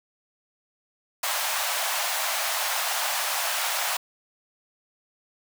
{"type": "high-pass noise", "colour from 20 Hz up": "pink", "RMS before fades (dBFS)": -27, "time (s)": [1.23, 3.97], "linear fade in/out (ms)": 5, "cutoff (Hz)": 630, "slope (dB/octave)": 48, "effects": []}